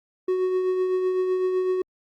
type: tone with tremolo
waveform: triangle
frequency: 370 Hz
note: F#4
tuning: in tune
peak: -17 dBFS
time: 0.28-1.82 s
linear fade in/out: 5 ms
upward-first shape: triangle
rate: 7.9 Hz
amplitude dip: 40%
effects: Opus 48 kbps